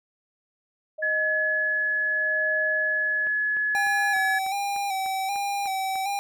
sine tone with tremolo, 622.3 Hz, D#5, in tune, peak -28 dBFS, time 0.98-3.28 s, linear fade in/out 10 ms, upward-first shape sine, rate 0.78 Hz, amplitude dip 75%
sine tone, 1700 Hz, G#6, 40 cents sharp, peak -22 dBFS, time 1.02-4.39 s, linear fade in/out 10 ms
click train, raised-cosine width 0.5 ms, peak -28 dBFS, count 10, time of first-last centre 3.27-5.957 s, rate 3.35 Hz
square tone with vibrato, 785 Hz, G5, 2 cents sharp, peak -26 dBFS, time 3.75-6.19 s, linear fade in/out 0 ms, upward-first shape square, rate 1.3 Hz, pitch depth 40 cents each way
effects none

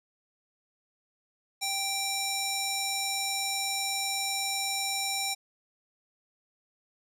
square tone with band-pass filter, 784 Hz, G5, in tune, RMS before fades -31 dBFS, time 1.61-5.35 s, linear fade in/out 20 ms, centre 6800 Hz, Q 0.93, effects none

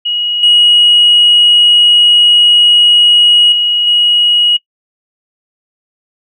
sine tone with level steps, 2900 Hz, F#7, 35 cents flat, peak -12 / -3 / -9 / -6 dBFS, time 0.05-4.57 s, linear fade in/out 10 ms, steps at 0.43 / 3.52 / 3.87 s, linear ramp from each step 2 ms, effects noise-tail reverb RT60 0.1 s tail -20 dB re dry + tanh soft clip ceiling 0 dBFS

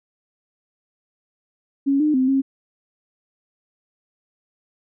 sine tone with pitch steps, 276.6 / 303 / 259.3 / 269.8 Hz, C#4 / D#4 / C4 / C#4, -4 / -46 / -15 / -47 cents, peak -15 dBFS, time 1.86-2.42 s, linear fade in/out 20 ms, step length 140 ms, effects none

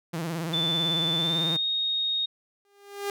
sawtooth tone with vibrato, 164.81 Hz, E3, in tune, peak -25 dBFS, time 0.13-1.57 s, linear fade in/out 10 ms, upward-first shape sine, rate 18 Hz, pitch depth 97 cents each way
sine tone with pitch glide, 3520 to 3727 Hz, A7 to A#7, 0 to -1 cents, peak -24 dBFS, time 0.53-2.26 s, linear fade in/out 10 ms, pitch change +99 cents, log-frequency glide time 1.17-1.64 s
sawtooth tone with exponential growth, 402.8 Hz, G4, 47 cents sharp, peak -22 dBFS, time 2.65-3.1 s, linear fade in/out 1 ms, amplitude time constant 96 ms
effects none

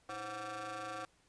20% pulse ring-modulated tone, 207.6 Hz, G#3, in tune, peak -33 dBFS, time 0.09-1.05 s, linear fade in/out 2 ms, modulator 947 Hz, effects pink hiss -70 dBFS RMS until 1.28 s + resampled to 22050 Hz

